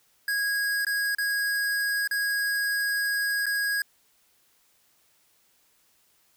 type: tone with dropouts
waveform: square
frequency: 1648 Hz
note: G#6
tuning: 14 cents flat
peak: -25 dBFS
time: 0.28-3.82 s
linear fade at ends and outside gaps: 2 ms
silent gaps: 0.849-0.867 / 1.149-1.184 / 2.075-2.111 / 3.458-3.465 s
effects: white hiss -65 dBFS RMS until 6.36 s